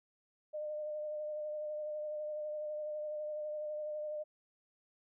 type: tone with vibrato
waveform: sine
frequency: 605 Hz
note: D#5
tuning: 49 cents flat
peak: -37 dBFS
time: 0.53-4.24 s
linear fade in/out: 20 ms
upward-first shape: sine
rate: 12 Hz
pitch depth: 19 cents each way
effects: none